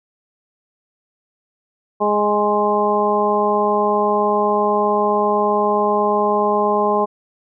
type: harmonic tone with a mistuned harmonic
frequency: 207.7 Hz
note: G#3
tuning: in tune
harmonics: 1 / 2 / 3 / 4 / 5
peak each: -24 / -19 / -21 / -20 / -20 dBFS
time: 2-7.06 s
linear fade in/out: 20 ms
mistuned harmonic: 5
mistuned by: +15 cents
effects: none